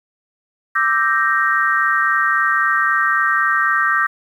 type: chord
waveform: sine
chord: E half-diminished seventh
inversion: third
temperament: equal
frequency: 1174.7 / 1318.5 / 1568 / 1864.7 Hz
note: D6 / E6 / G6 / Bb6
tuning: 0 / 0 / 0 / 0 cents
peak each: -19 / -21 / -18 / -19 dBFS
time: 0.75-4.07 s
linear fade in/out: 10 ms
effects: 8-bit